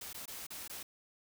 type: noise with dropouts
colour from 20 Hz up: white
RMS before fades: -45 dBFS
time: 0.01-0.83 s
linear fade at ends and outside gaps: 5 ms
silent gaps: 0.131-0.144 / 0.257-0.278 / 0.468-0.504 / 0.679-0.696 s
effects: none